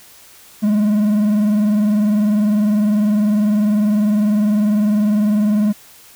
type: tone with vibrato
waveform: triangle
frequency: 209.9 Hz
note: G#3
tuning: 19 cents sharp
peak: -10 dBFS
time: 0.62-5.73 s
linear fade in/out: 20 ms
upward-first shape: sine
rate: 20 Hz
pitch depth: 64 cents each way
effects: white hiss -44 dBFS RMS until 6.15 s